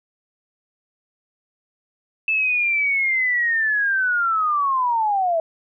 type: linear sweep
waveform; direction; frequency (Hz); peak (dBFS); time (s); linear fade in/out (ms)
sine; down; 2637 to 639; -17; 2.28-5.4; 2
effects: none